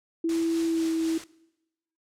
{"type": "tone with pitch glide", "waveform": "sine", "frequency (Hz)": [330, 325.3], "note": ["E4", "E4"], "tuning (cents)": [2, -23], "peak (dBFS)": -23, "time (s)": [0.24, 1.18], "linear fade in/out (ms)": 5, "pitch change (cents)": -25, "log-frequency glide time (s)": [0.67, 0.85]}
{"type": "noise with tremolo", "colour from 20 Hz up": "white", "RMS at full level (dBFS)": -37, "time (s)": [0.29, 1.24], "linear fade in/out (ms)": 2, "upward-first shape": "triangle", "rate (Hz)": 4, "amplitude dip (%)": 45}
{"effects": ["noise-tail reverb RT60 0.9 s tail -21 dB re dry", "low-pass 8000 Hz 12 dB/octave"]}